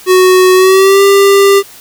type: tone with pitch glide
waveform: square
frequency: 370 to 396.6 Hz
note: F#4 to G4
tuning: 0 to +20 cents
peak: -4 dBFS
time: 0.06-1.63 s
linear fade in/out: 50 ms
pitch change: +120 cents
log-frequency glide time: 0.54-1.02 s
effects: white hiss -35 dBFS RMS until 1.8 s